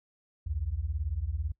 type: beating tone pair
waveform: sine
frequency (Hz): 64.3 / 82.3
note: C2 / E2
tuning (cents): -30 / -2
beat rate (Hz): 18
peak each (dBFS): -33 / -32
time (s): 0.46-1.52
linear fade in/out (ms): 10
effects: noise-tail reverb RT60 0.1 s tail -23 dB re dry